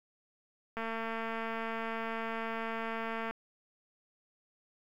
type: click train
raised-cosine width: 0.5 ms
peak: -23 dBFS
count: 575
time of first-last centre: 0.77-3.31 s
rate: 226 Hz
effects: 10-bit